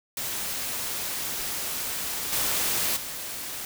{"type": "noise with level steps", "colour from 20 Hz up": "white", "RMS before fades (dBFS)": [-31, -26, -35], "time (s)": [0.17, 3.65], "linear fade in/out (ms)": 2, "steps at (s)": [2.32, 2.96], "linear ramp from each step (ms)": 10, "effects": []}